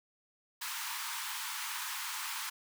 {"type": "high-pass noise", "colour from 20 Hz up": "pink", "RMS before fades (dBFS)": -39, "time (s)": [0.61, 2.5], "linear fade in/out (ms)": 10, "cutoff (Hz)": 860, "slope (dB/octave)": 96, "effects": []}